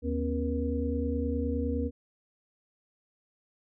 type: tone cluster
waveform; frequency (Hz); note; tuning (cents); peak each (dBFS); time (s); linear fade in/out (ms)
sine; 77.1 / 241.7 / 271.5 / 475.8; D#2 / B3 / C#4 / A#4; -15 / -37 / -36 / +35; -31 / -34 / -33 / -34; 0.02-1.91; 50
effects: none